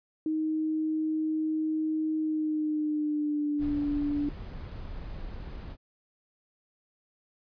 sine tone with pitch glide, 313.1 to 290.5 Hz, D#4 to D4, +11 to -19 cents, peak -26 dBFS, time 0.26-4.29 s, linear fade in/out 2 ms, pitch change -130 cents, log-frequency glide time 2.17-3.8 s
brown noise, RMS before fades -39 dBFS, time 3.58-5.77 s, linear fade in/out 50 ms
effects resampled to 11025 Hz

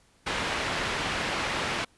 white low-pass noise, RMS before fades -30 dBFS, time 0.26-1.85 s, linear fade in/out 10 ms, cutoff 2500 Hz, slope 12 dB/octave, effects pink hiss -63 dBFS RMS until 1.97 s + resampled to 24000 Hz

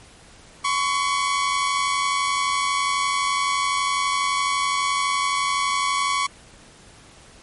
sawtooth tone pair together, 1028 / 1119.9 Hz, C6 / C#6, -31 / +17 cents, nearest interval minor second, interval 148 cents, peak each -23 / -17 dBFS, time 0.64-6.27 s, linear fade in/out 10 ms, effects pink hiss -48 dBFS RMS until 7.42 s + MP3 48 kbps

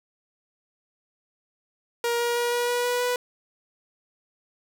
sawtooth tone with pitch steps, 472.4 / 475.7 / 479 / 482.3 / 485.7 / 489.1 / 492.5 Hz, A#4 / A#4 / A#4 / B4 / B4 / B4 / B4, +23 / +35 / +47 / -41 / -29 / -17 / -5 cents, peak -19 dBFS, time 2.04-3.16 s, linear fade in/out 2 ms, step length 160 ms, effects none

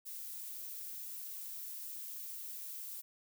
violet noise, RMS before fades -45 dBFS, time 0.05-3.02 s, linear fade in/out 20 ms, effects none

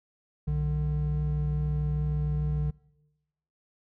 triangle tone pair together, 62.9 / 149.6 Hz, B1 / D3, +32 / +32 cents, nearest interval octave + minor third, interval 1500 cents, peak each -28 / -25 dBFS, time 0.47-2.71 s, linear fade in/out 10 ms, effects noise-tail reverb RT60 1.0 s tail -23 dB re dry

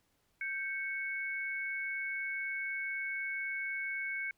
sine tone pair together, 1568 / 2214 Hz, G6 / C#7, 0 / -3 cents, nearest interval tritone, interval 597 cents, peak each -39 / -36 dBFS, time 0.41-4.31 s, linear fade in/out 2 ms, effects pink hiss -75 dBFS RMS until 4.37 s

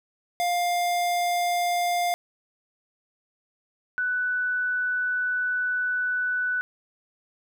square / sine tone pair in turn, 703 / 1489.6 Hz, F5 / F#6, +11 / +11 cents, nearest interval octave + minor second, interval 1300 cents, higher second, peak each -23 dBFS, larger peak neither, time 0.4-2.14 / 3.98-6.61 s, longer second, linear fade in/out 0 ms, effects none

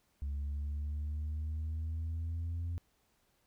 sine exponential sweep, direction up, 70.1 to 86 Hz, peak -32 dBFS, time 0.22-2.78 s, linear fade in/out 0 ms, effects tanh soft clip ceiling -33 dBFS + pink hiss -74 dBFS RMS until 3.46 s

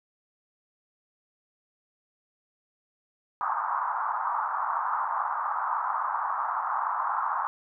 pink band-pass noise, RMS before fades -29 dBFS, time 3.41-7.47 s, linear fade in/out 0 ms, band 850 to 1300 Hz, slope 48 dB/octave, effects none

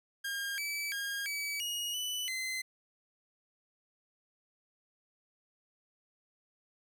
sawtooth tone with pitch steps, 1614 / 2303 / 1623 / 2287 / 2881 / 2982 / 2057 Hz, G#6 / D7 / G#6 / D7 / F#7 / F#7 / C7, -50 / -34 / -40 / -47 / -47 / +13 / -30 cents, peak -31 dBFS, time 0.24-2.62 s, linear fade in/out 10 ms, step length 340 ms, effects none

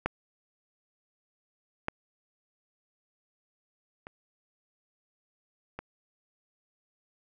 clicks, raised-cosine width 0.5 ms, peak -12 / -14 / -27 / -22 dBFS, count 4, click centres 0.06 / 1.884 / 4.069 / 5.79 s, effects none

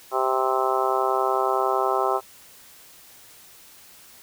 harmonic tone, 130.81 Hz, C3, in tune, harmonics 3 / 4 / 5 / 6 / 7 / 8 / 9 / 10, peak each -26 / -30 / -28 / -26 / -32 / -27 / -34 / -28 dBFS, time 0.11-2.21 s, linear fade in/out 50 ms, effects white hiss -49 dBFS RMS until 4.22 s

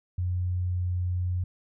sine tone, 89.9 Hz, F#2, 49 cents flat, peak -25 dBFS, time 0.18-1.44 s, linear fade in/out 5 ms, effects none

